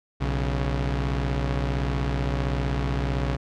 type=tone pair together; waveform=sawtooth; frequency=61.47 / 138.59 Hz; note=B1 / C#3; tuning=-7 / 0 cents; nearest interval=octave + major second; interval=1407 cents; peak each=-21 / -24 dBFS; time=0.2-3.37 s; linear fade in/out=20 ms; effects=low-pass 4000 Hz 12 dB/octave